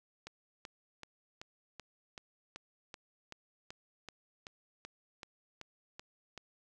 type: click train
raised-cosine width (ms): 0.2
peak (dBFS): -28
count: 17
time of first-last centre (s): 0.27-6.377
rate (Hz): 2.62
effects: none